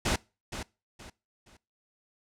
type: noise with echo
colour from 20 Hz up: pink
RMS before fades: -27 dBFS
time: 0.05-0.16 s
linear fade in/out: 5 ms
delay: 470 ms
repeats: 3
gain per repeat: -10 dB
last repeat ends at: 1.57 s
effects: noise-tail reverb RT60 0.3 s tail -23 dB re dry + low-pass 8000 Hz 12 dB/octave